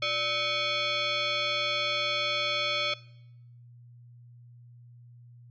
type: tone with frequency modulation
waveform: sine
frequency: 587.3 Hz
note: D5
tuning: in tune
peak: -26 dBFS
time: 0.02-2.94 s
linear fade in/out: 5 ms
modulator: 942 Hz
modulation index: 4
effects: noise-tail reverb RT60 0.8 s tail -20 dB re dry + added 120 Hz sine -49 dBFS peak until 5.5 s